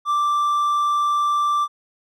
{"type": "tone", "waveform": "triangle", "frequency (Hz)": 1174.7, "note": "D6", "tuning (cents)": 0, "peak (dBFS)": -15, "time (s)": [0.05, 1.68], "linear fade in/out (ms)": 50, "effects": []}